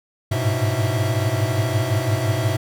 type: tone cluster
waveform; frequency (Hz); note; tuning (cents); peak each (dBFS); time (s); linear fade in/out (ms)
square; 100.1 / 105.6 / 111.7 / 124.2 / 655; G2 / G#2 / A2 / B2 / E5; +37 / +29 / +27 / +10 / -11; -27 / -24 / -28 / -24 / -29; 0.31-2.57; 10
effects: none